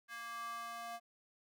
square tone with high-pass filter sweep, 233.1 Hz, A#3, in tune, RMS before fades -45 dBFS, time 0.08-1 s, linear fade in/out 50 ms, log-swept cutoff 1500 to 800 Hz, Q 4.3, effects none

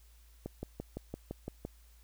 click train, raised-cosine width 2 ms, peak -25 dBFS, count 8, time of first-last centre 0.46-1.65 s, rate 5.88 Hz, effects added 56 Hz sine -57 dBFS peak until 2.03 s + white hiss -67 dBFS RMS until 2.03 s

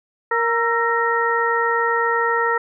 harmonic tone with a mistuned harmonic, 466.2 Hz, A#4, in tune, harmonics 1 / 2 / 3 / 4, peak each -22 / -22 / -22 / -22 dBFS, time 0.31-2.58 s, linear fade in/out 5 ms, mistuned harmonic 3, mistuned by -69 cents, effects none

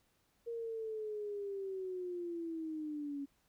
sine linear sweep, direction down, 469.4 to 277.2 Hz, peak -38 dBFS, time 0.46-3.26 s, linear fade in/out 20 ms, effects pink hiss -75 dBFS RMS until 3.48 s

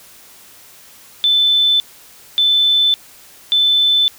sine tone bursts, 3520 Hz, A7, in tune, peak -10 dBFS, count 3, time 1.24-4.08 s, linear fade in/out 0 ms, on 560 ms, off 580 ms, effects white hiss -43 dBFS RMS until 4.18 s

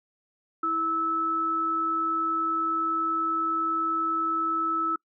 sine tone pair together, 326.2 / 1305 Hz, E4 / E6, -18 / -18 cents, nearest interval 2 octaves, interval 2400 cents, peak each -33 / -24 dBFS, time 0.63-4.96 s, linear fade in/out 5 ms, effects noise-tail reverb RT60 0.1 s tail -25 dB re dry

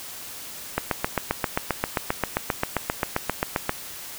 click train, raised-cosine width 0.5 ms, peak -6 dBFS, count 23, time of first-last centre 0.78-3.694 s, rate 7.55 Hz, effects white hiss -38 dBFS RMS until 4.18 s

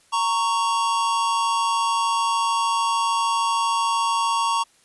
square tone pair together, 925 / 1111.8 Hz, A#5 / C#6, -14 / +5 cents, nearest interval minor third, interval 319 cents, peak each -23 / -23 dBFS, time 0.12-4.64 s, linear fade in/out 20 ms, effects white hiss -58 dBFS RMS until 4.84 s + resampled to 24000 Hz

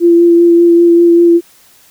sine tone with vibrato, 341.7 Hz, F4, 38 cents flat, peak -3 dBFS, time 0-1.41 s, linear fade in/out 50 ms, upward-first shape sine, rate 5.1 Hz, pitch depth 14 cents each way, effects white hiss -45 dBFS RMS until 1.9 s

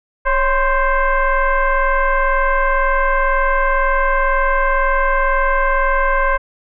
sine tone with frequency modulation, 509 Hz, C5, 48 cents flat, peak -12 dBFS, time 0.25-6.38 s, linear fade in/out 20 ms, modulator 530 Hz, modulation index 2.4, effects none

